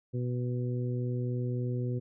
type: harmonic tone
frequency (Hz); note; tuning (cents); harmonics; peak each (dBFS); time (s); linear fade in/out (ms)
123.47; B2; 0; 1 / 2 / 3 / 4; -30 / -38 / -39 / -43; 0.13-2; 20
effects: none